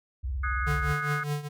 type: tone with vibrato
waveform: sine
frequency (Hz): 65.41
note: C2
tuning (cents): 0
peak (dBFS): -28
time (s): 0.23-0.94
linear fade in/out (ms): 20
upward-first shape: sine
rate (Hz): 18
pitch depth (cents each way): 280
type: chord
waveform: sine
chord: Ab dominant seventh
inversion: second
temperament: equal with one note detuned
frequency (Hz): 1244.5 / 1480 / 1661.2 / 2147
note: Eb6 / Gb6 / Ab6 / C7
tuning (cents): 0 / 0 / 0 / +44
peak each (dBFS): -32 / -33 / -37 / -38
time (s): 0.43-1.24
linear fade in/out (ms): 10
type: tone with tremolo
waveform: square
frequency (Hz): 146.83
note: D3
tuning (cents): 0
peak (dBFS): -26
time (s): 0.66-1.49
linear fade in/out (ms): 20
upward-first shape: triangle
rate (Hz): 4.9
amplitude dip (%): 85
effects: none

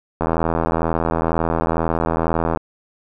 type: click train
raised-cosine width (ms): 1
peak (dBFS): -5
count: 195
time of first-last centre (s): 0.21-2.573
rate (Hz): 82.1
effects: none

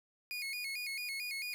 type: tone with vibrato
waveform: 30% pulse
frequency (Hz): 2312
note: D7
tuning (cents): -28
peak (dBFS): -35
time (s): 0.31-1.54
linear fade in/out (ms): 0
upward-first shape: square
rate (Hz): 4.5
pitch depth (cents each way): 100
effects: none

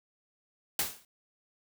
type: noise with exponential decay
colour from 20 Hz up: white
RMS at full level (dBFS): -26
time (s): 0.79-1.05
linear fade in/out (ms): 2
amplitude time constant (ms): 56
effects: none

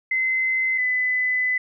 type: tone pair in turn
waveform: sine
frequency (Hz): 2054 / 2007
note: C7 / B6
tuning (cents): -33 / +27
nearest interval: unison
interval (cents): 40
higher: first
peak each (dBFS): -19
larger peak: neither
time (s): 0.11-0.78 / 0.78-1.58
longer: second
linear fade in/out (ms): 5
effects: none

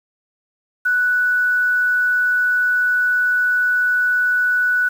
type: tone with quantisation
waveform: sine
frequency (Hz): 1481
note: F#6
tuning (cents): +1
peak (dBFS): -14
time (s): 0.85-4.89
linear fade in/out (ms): 10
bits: 7
effects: none

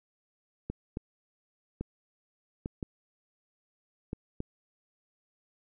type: clicks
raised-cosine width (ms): 3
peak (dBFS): -21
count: 7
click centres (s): 0.7 / 0.971 / 1.81 / 2.659 / 2.828 / 4.131 / 4.404
effects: none

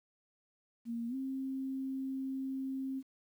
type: tone with pitch glide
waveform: sine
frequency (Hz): 233.1 to 266.2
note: A#3 to C4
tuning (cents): 0 to +30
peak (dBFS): -35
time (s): 0.85-3.03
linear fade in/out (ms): 50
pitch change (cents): +230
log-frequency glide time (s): 1.08-1.15
effects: 11-bit

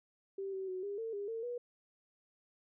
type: tone with pitch steps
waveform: sine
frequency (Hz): 390.3 / 382.3 / 370.9 / 403.7 / 451.6 / 404.8 / 453.2 / 484.7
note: G4 / G4 / F#4 / G#4 / A4 / G#4 / A#4 / B4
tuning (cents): -8 / -43 / +4 / -49 / +45 / -44 / -49 / -32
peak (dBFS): -37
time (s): 0.38-1.58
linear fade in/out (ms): 5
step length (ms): 150
effects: none

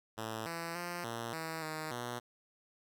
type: tone with pitch steps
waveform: 5% pulse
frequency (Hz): 110.9 / 167.4 / 174.7 / 116.3 / 161.4 / 156.4 / 120.9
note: A2 / E3 / F3 / A#2 / E3 / D#3 / B2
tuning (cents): +14 / +27 / +1 / -4 / -36 / +9 / -36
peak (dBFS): -27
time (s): 0.17-2.2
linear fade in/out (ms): 20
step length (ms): 290
effects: none

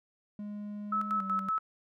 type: tone with pitch glide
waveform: triangle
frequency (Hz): 207.2 to 194.44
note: G#3 to G3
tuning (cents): -4 to -14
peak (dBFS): -35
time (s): 0.39-1.49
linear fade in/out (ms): 2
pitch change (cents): -110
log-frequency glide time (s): 1.16-1.22
type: tone with tremolo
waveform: sine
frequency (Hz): 1300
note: E6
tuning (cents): -24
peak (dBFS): -27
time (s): 0.92-1.59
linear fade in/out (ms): 5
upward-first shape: square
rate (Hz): 5.3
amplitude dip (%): 65
effects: none

